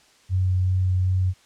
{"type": "tone with vibrato", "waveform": "sine", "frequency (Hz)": 92.5, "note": "F#2", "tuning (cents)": 0, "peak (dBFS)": -18, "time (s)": [0.29, 1.34], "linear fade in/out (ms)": 50, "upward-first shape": "sine", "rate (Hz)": 2.6, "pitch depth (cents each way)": 10, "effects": ["white hiss -56 dBFS RMS until 1.45 s", "low-pass 7000 Hz 12 dB/octave"]}